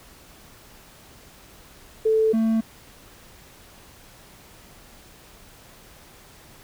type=tone pair in turn; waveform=sine / triangle; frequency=440 / 223.5 Hz; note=A4 / A3; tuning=0 / +27 cents; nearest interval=octave; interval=1173 cents; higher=first; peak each=-16 dBFS; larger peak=neither; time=2.05-2.33 / 2.33-2.61 s; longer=neither; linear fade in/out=10 ms; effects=pink hiss -49 dBFS RMS until 6.63 s